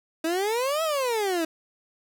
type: exponential two-way sweep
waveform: 30% pulse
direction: up then down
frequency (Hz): 315.2 to 659.3 to 315.2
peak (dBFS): -21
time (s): 0.24-1.45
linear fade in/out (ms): 5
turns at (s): 0.83
effects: none